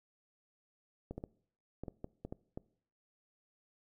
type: clicks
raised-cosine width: 2 ms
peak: -28 dBFS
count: 9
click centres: 1.11 / 1.18 / 1.239 / 1.836 / 1.882 / 2.044 / 2.25 / 2.325 / 2.575 s
effects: noise-tail reverb RT60 0.6 s tail -22 dB re dry